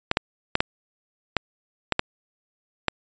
clicks, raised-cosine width 0.3 ms, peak -3 dBFS, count 8, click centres 0.114 / 0.171 / 0.554 / 0.605 / 1.367 / 1.923 / 1.994 / 2.883 s, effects resampled to 16000 Hz

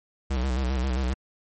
square tone with vibrato, 64.4 Hz, C2, 27 cents flat, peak -24 dBFS, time 0.3-1.14 s, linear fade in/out 10 ms, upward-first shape square, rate 7.5 Hz, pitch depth 69 cents each way, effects MP3 32 kbps

